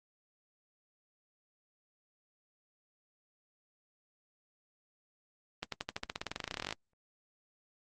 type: accelerating click train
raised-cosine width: 0.2 ms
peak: -18 dBFS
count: 25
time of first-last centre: 5.63-6.726 s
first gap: 93 ms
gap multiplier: 0.93
effects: Opus 24 kbps